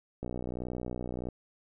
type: click train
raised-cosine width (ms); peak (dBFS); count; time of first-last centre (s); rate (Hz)
2; -23; 66; 0.23-1.287; 61.5
effects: none